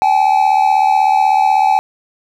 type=tone pair together; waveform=triangle; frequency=776 / 852.2 Hz; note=G5 / G#5; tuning=-18 / +44 cents; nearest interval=major second; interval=162 cents; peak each=-10 dBFS; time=0.02-1.79 s; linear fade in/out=0 ms; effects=none